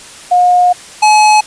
sine / square tone pair in turn, 717 / 851.6 Hz, F5 / G#5, +45 / +43 cents, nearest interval minor third, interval 298 cents, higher second, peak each -5 dBFS, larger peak neither, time 0.31-0.73 / 1.02-1.41 s, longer first, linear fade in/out 10 ms, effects white hiss -33 dBFS RMS until 1.46 s + resampled to 22050 Hz

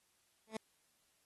15% pulse tone with exponential growth, 220 Hz, A3, in tune, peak -30 dBFS, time 0.47-0.57 s, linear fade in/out 5 ms, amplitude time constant 21 ms, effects white hiss -75 dBFS RMS until 1.25 s + AAC 32 kbps

